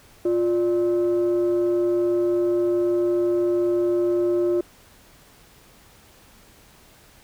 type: tone pair together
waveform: sine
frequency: 351.4 / 591 Hz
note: F4 / D5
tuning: +11 / +11 cents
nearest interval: major sixth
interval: 900 cents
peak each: -17 / -26 dBFS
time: 0.25-4.61 s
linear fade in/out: 5 ms
effects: tanh soft clip ceiling -15 dBFS + pink hiss -52 dBFS RMS until 7.23 s